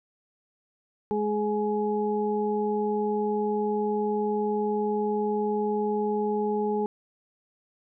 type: harmonic tone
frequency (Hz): 210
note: G#3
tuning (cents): +19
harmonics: 1 / 2 / 4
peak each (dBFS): -29 / -26 / -31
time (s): 1.11-6.86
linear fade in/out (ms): 0
effects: none